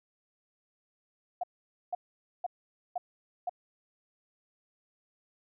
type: tone bursts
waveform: sine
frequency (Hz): 715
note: F5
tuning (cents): +41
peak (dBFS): -29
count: 5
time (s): 1.41-3.495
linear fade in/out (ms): 5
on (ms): 25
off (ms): 490
effects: none